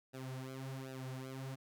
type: tone with flanger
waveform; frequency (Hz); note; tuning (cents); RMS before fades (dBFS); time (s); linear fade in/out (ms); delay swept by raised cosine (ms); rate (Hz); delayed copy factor
sawtooth; 131.8; C3; +13; -45; 0.13-1.56; 20; 0.91 to 6.51; 1.3; -1
effects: none